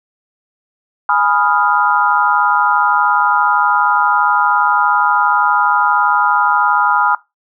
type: chord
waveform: sine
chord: F half-diminished seventh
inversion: first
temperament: equal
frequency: 830.6 / 987.8 / 1244.5 / 1396.9 Hz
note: Ab5 / Cb6 / Eb6 / F6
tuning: 0 / 0 / 0 / 0 cents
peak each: -16 dBFS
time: 1.09-7.15 s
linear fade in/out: 2 ms
effects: noise-tail reverb RT60 0.2 s tail -19 dB re dry